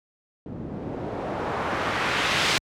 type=noise with low-pass filter sweep; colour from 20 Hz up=white; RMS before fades=-27 dBFS; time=0.46-2.58 s; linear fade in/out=0 ms; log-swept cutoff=230 to 4100 Hz; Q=0.98; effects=high-pass 60 Hz 12 dB/octave